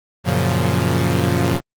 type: chord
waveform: sawtooth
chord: Gb major seventh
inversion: none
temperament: equal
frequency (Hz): 92.5 / 116.54 / 138.59 / 174.61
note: Gb2 / Bb2 / Db3 / F3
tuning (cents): 0 / 0 / 0 / 0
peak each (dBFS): -17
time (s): 0.24-1.61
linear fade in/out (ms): 50
effects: Opus 24 kbps